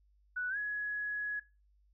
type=tone with pitch glide; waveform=sine; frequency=1480 to 1680.5 Hz; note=F#6 to G#6; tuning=0 to +20 cents; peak=-33 dBFS; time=0.36-1.4 s; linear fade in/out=10 ms; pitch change=+220 cents; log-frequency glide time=0.49-0.57 s; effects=noise-tail reverb RT60 0.3 s tail -21 dB re dry + added 50 Hz sine -65 dBFS peak until 1.93 s